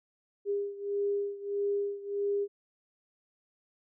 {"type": "beating tone pair", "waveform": "sine", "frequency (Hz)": [403.5, 405.1], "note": ["G#4", "G#4"], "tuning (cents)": [-50, -43], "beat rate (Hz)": 1.6, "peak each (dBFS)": [-31, -34], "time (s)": [0.45, 2.48], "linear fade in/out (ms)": 50, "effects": []}